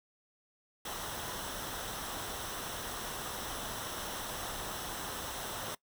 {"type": "noise with comb filter", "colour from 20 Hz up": "pink", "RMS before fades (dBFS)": -40, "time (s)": [0.85, 5.75], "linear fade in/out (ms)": 5, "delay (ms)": 0.43, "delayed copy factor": -0.55, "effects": ["noise-tail reverb RT60 0.1 s tail -21 dB re dry"]}